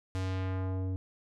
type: tone with low-pass filter sweep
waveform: square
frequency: 93.9 Hz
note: F#2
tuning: 26 cents sharp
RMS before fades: -33 dBFS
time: 0.15-0.96 s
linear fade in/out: 0 ms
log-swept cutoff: 8900 to 330 Hz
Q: 0.83
effects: none